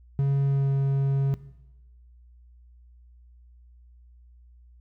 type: tone with pitch glide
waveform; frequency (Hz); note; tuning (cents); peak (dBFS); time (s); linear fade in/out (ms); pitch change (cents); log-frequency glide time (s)
triangle; 138.59 to 137.32; C#3 to C#3; 0 to -16; -18; 0.19-1.34; 0; -16; 0.45-0.7
effects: noise-tail reverb RT60 1.0 s tail -17 dB re dry + added 60 Hz sine -50 dBFS peak until 4.8 s